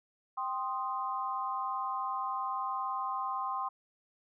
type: chord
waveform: sine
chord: C minor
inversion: second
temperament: equal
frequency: 784 / 1046.5 / 1244.5 Hz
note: G5 / C6 / Eb6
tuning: 0 / 0 / 0 cents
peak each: -38 / -34 / -39 dBFS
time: 0.37-3.69 s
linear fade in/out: 10 ms
effects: none